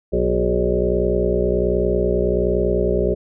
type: harmonic tone with a mistuned harmonic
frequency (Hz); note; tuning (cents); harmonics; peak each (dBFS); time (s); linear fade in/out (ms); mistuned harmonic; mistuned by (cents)
61.3; B1; -12; 1 / 2 / 3 / 4 / 6 / 7 / 8 / 9 / 10; -23 / -31 / -25 / -31 / -22 / -21 / -31 / -25 / -27; 0.12-3.15; 20; 7; -47
effects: none